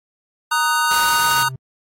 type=chord; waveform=square; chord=D# minor; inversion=second; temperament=just; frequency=933.4 / 1244.5 / 1493.4 Hz; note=A#5 / D#6 / F#6; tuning=+2 / 0 / +16 cents; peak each=-21 dBFS; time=0.51-1.49 s; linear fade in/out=10 ms
type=tone with exponential growth; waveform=triangle; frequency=130.81 Hz; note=C3; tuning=in tune; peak=-24 dBFS; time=0.91-1.56 s; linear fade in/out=5 ms; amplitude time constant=140 ms
type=noise; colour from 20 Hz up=white; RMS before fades=-26 dBFS; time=0.91-1.43 s; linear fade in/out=0 ms
effects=AAC 48 kbps